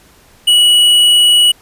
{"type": "tone with tanh clipping", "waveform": "triangle", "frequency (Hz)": 2931, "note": "F#7", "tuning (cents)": -17, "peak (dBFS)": -7, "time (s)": [0.47, 1.52], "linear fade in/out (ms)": 10, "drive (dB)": 15, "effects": ["pink hiss -46 dBFS RMS until 1.61 s", "resampled to 32000 Hz"]}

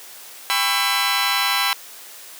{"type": "chord", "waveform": "15% pulse", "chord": "C# half-diminished seventh", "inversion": "second", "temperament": "just", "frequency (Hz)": [798.3, 997.9, 1108.7, 1330.5], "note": ["G5", "B5", "C#6", "E6"], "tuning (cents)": [31, 18, 0, 16], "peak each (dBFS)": [-18, -16, -19, -18], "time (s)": [0.5, 1.73], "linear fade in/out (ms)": 0, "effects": ["white hiss -40 dBFS RMS until 2.39 s", "high-pass 400 Hz 12 dB/octave"]}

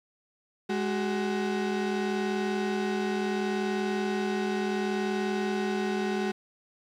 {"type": "tone pair together", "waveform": "35% pulse", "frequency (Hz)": [208.2, 375.7], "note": ["G#3", "F#4"], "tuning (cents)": [5, 26], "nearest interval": "minor seventh", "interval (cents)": 1021, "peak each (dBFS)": -28, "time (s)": [0.69, 6.32], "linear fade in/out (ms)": 10, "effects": ["low-pass 5000 Hz 12 dB/octave", "10-bit"]}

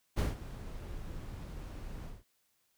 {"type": "noise with ADSR envelope", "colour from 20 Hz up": "brown", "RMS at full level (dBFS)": -26, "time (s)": [0.16, 2.24], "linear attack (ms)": 29, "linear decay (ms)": 160, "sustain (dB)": -17, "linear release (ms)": 200, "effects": ["white hiss -75 dBFS RMS until 2.77 s"]}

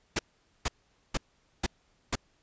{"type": "noise bursts", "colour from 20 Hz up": "pink", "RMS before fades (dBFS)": -28, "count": 5, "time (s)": [0.16, 2.155], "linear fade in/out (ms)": 5, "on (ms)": 31, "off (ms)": 460, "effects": ["pink hiss -69 dBFS RMS until 2.42 s", "resampled to 16000 Hz"]}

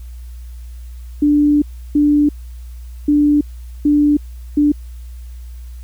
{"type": "tone bursts at uneven times", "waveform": "sine", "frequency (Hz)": 293.7, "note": "D4", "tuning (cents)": 0, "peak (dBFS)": -9, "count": 5, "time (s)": [[1.22, 1.62], [1.95, 2.29], [3.08, 3.41], [3.85, 4.17], [4.57, 4.72]], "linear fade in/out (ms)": 5, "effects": ["added 60 Hz sine -29 dBFS peak until 5.83 s", "white hiss -52 dBFS RMS until 5.83 s"]}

